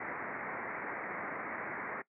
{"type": "low-pass noise", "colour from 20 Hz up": "white", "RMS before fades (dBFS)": -40, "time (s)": [0, 2.02], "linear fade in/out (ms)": 5, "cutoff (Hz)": 2200, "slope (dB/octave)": 96, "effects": ["noise-tail reverb RT60 0.1 s tail -19 dB re dry", "high-pass 200 Hz 12 dB/octave"]}